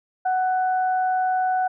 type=tone pair together; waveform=sine; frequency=743.3 / 1490 Hz; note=F#5 / F#6; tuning=+8 / +12 cents; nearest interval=octave; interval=1204 cents; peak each=-19 / -31 dBFS; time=0.25-1.68 s; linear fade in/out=10 ms; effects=none